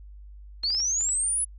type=linear sweep; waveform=sine; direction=up; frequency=4186 to 10330 Hz; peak=-23 dBFS; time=0.63-1.45 s; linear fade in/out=10 ms
type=clicks; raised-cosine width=0.2 ms; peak=-27 dBFS; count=6; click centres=0.635 / 0.704 / 0.748 / 0.802 / 1.009 / 1.09 s
effects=added 50 Hz sine -42 dBFS peak until 1.58 s